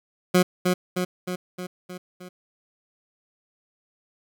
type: tone with echo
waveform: 20% pulse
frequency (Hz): 181.1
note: F#3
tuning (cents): -37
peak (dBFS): -10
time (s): 0.34-0.43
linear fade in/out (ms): 10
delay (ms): 310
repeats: 6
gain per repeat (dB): -4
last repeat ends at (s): 2.29
effects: none